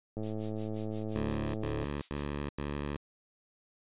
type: click train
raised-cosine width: 2 ms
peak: -25 dBFS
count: 181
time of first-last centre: 0.17-1.837 s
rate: 108 Hz
type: noise with tremolo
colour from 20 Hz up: violet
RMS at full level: -38 dBFS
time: 0.23-2.34 s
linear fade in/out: 2 ms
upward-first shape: sine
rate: 5.7 Hz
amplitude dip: 100%
type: tone bursts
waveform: 10% pulse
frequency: 72.3 Hz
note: D2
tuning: 27 cents flat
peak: -26 dBFS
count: 4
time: 1.16-2.965 s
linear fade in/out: 0 ms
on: 380 ms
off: 95 ms
effects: resampled to 8000 Hz